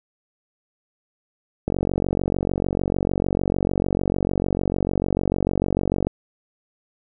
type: click train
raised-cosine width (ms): 2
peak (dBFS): -8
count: 206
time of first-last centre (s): 1.68-6.07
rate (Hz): 46.7
effects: none